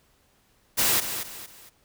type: noise with echo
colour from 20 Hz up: white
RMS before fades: -22 dBFS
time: 0.77-1.01 s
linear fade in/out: 20 ms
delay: 230 ms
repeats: 3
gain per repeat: -9 dB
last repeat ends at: 1.7 s
effects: pink hiss -64 dBFS RMS until 1.84 s